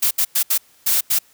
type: noise bursts at uneven times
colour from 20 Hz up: blue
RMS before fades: -17 dBFS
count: 6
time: 0.02-0.11 / 0.18-0.25 / 0.35-0.43 / 0.5-0.58 / 0.86-1.01 / 1.1-1.19 s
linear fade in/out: 10 ms
effects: white hiss -54 dBFS RMS until 1.33 s